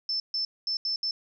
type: tone bursts at uneven times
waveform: sine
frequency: 5290 Hz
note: E8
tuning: 5 cents sharp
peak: -26 dBFS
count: 5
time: 0.09-0.2 / 0.34-0.45 / 0.67-0.77 / 0.85-0.96 / 1.03-1.11 s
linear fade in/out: 2 ms
effects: none